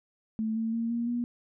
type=tone with pitch steps; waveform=sine; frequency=220 / 224.9 / 229.9 / 235 / 240.2 Hz; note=A3 / A3 / A#3 / A#3 / B3; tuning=0 / +38 / -24 / +14 / -48 cents; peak=-27 dBFS; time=0.39-1.24 s; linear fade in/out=0 ms; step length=170 ms; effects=none

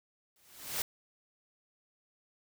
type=noise with exponential growth; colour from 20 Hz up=white; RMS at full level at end=-31 dBFS; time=0.36-0.82 s; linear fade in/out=1 ms; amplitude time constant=100 ms; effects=none

